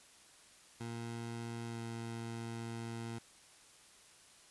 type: tone with pitch glide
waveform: 20% pulse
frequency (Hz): 116.6 to 115.46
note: A#2 to A#2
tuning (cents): +1 to -16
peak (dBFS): -36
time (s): 0.8-3.19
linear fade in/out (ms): 10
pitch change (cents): -17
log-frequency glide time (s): 1.66-1.79
effects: white hiss -61 dBFS RMS until 4.5 s + resampled to 24000 Hz